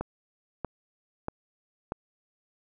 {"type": "click train", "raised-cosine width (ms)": 1, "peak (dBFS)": -17, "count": 4, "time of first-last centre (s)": [0.01, 1.921], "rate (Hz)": 1.57, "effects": []}